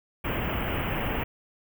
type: band-stop noise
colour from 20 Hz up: pink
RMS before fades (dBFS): -29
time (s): 0.24-1.24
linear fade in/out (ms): 10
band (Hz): 3100 to 15000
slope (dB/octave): 96
effects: none